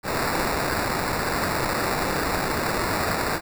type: noise with sample-and-hold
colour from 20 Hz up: blue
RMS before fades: -25 dBFS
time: 0.03-3.41 s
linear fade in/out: 50 ms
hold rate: 3150 Hz
effects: none